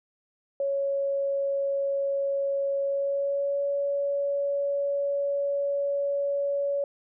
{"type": "tone with pitch glide", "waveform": "sine", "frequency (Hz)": [555, 564], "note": ["C#5", "C#5"], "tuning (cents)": [2, 30], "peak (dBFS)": -24, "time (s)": [0.6, 6.84], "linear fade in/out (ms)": 2, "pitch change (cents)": 28, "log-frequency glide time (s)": [2.83, 3.64], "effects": []}